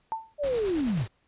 sine tone with exponential decay, 892 Hz, A5, 23 cents sharp, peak -24 dBFS, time 0.12-0.34 s, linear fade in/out 0 ms, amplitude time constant 46 ms
sine linear sweep, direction down, 609 to 89 Hz, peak -24 dBFS, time 0.38-1.07 s, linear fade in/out 50 ms
pink noise with tremolo, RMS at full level -39 dBFS, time 0.43-1.08 s, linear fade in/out 10 ms, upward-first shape square, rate 9.2 Hz, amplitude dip 35%
effects pink hiss -69 dBFS RMS until 1.27 s + resampled to 8000 Hz

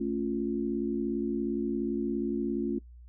sine chord, A augmented, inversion none, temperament equal, 220 / 277.2 / 349.2 Hz, A3 / C#4 / E#4, 0 / 0 / 0 cents, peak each -32 dBFS, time 0-2.79 s, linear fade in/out 10 ms, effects noise-tail reverb RT60 0.1 s tail -20 dB re dry + added 60 Hz sine -47 dBFS peak until 3.08 s

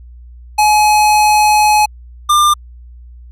square tone pair in turn, 846 / 1196.4 Hz, G#5 / D6, +32 / +32 cents, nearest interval tritone, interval 600 cents, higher second, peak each -8 dBFS, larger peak neither, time 0.58-1.86 / 2.29-2.54 s, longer first, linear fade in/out 10 ms, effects added 60 Hz sine -33 dBFS peak until 3.31 s + resampled to 32000 Hz

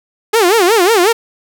sawtooth tone with vibrato, 401.2 Hz, G4, 40 cents sharp, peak -4 dBFS, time 0.33-1.13 s, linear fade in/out 10 ms, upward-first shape sine, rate 5.5 Hz, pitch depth 260 cents each way, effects none

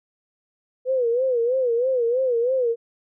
sine tone with vibrato, 493.9 Hz, B4, in tune, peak -18 dBFS, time 0.85-2.76 s, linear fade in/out 50 ms, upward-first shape sine, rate 3.1 Hz, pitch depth 120 cents each way, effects none

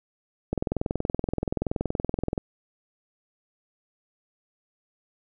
click train, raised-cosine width 2 ms, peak -12 dBFS, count 40, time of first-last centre 0.53-2.378 s, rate 21.1 Hz, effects none

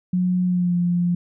sine tone with pitch glide, 181.2 to 175.13 Hz, F#3 to F3, -36 to +5 cents, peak -17 dBFS, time 0.13-1.15 s, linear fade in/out 5 ms, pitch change -59 cents, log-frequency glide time 0.45-0.76 s, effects none

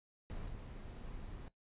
brown noise with level steps, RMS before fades -44 / -47 dBFS, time 0.3-1.48 s, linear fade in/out 0 ms, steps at 0.48 s, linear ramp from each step 5 ms, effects noise-tail reverb RT60 0.1 s tail -17 dB re dry + resampled to 8000 Hz

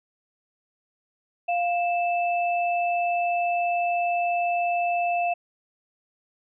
sine tone pair together, 698.5 / 2637 Hz, F5 / E7, 0 / 0 cents, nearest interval octave + major seventh, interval 2300 cents, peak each -22 / -30 dBFS, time 1.48-5.34 s, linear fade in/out 10 ms, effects none

